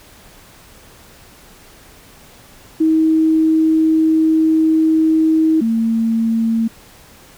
sine tone pair in turn, 318.1 / 226.5 Hz, D#4 / A#3, +38 / -50 cents, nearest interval tritone, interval 588 cents, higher first, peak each -10 / -13 dBFS, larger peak first, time 2.8-5.61 / 5.61-6.68 s, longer first, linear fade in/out 10 ms, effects pink hiss -44 dBFS RMS until 7.37 s

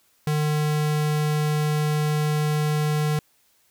square tone, 151.1 Hz, D3, 50 cents sharp, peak -21 dBFS, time 0.27-3.19 s, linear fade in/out 2 ms, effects white hiss -63 dBFS RMS until 3.7 s

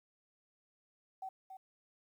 sine tone with echo, 762 Hz, G5, 49 cents flat, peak -40 dBFS, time 1.22-1.29 s, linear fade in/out 5 ms, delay 280 ms, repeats 1, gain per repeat -7 dB, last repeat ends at 1.57 s, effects 12-bit

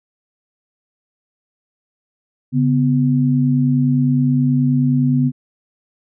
sine tone pair together, 140.84 / 250.4 Hz, C#3 / B3, +28 / +24 cents, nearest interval minor seventh, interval 996 cents, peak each -15 dBFS, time 2.52-5.32 s, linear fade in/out 50 ms, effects none

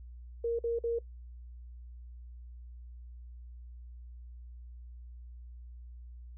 sine tone bursts, 466.2 Hz, A#4, in tune, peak -28 dBFS, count 3, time 0.44-0.988 s, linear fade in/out 5 ms, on 150 ms, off 49 ms, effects noise-tail reverb RT60 0.1 s tail -21 dB re dry + added 60 Hz sine -45 dBFS peak until 6.37 s

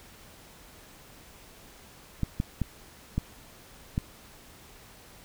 clicks, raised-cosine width 5 ms, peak -14 dBFS, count 5, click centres 2.233 / 2.401 / 2.617 / 3.18 / 3.979 s, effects pink hiss -52 dBFS RMS until 5.24 s

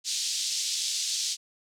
pink band-pass noise, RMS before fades -30 dBFS, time 0.04-1.37 s, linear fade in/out 50 ms, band 3800 to 7500 Hz, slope 24 dB/octave, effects none

